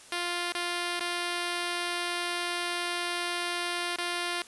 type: tone with dropouts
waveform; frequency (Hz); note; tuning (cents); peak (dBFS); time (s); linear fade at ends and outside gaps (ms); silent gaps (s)
5% pulse; 349.7; F4; +2; -18; 0.12-4.42; 2; 0.522-0.549 / 0.996-1.006 / 3.961-3.984
effects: white hiss -51 dBFS RMS until 4.47 s + resampled to 24000 Hz